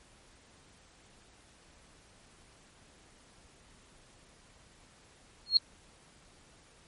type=tone with exponential growth; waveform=sine; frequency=4282 Hz; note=C8; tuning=39 cents sharp; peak=-15 dBFS; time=5.46-5.57 s; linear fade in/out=2 ms; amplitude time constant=22 ms; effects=pink hiss -60 dBFS RMS until 6.87 s + MP3 48 kbps